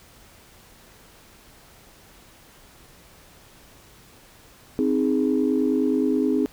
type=chord; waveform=sine; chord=Ab major; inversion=first; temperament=equal; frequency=261.6 / 311.1 / 415.3 Hz; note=C4 / Eb4 / Ab4; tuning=0 / 0 / 0 cents; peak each=-21 / -23 / -24 dBFS; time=4.79-6.46 s; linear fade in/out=0 ms; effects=tanh soft clip ceiling -10 dBFS + pink hiss -51 dBFS RMS until 6.52 s